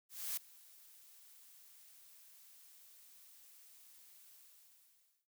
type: noise with ADSR envelope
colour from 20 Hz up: blue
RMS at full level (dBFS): -38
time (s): 0.09-5.27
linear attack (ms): 280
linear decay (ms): 6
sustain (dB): -23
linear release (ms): 960
effects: none